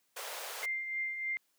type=high-pass noise; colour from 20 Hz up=pink; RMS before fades=-42 dBFS; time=0.16-0.66 s; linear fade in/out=10 ms; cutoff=450 Hz; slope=48 dB/octave
type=tone with tremolo; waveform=sine; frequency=2098 Hz; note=C7; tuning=4 cents sharp; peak=-31 dBFS; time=0.63-1.37 s; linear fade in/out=0 ms; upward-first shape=triangle; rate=3.3 Hz; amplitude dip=55%
effects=white hiss -75 dBFS RMS until 1.58 s + high-pass 150 Hz 12 dB/octave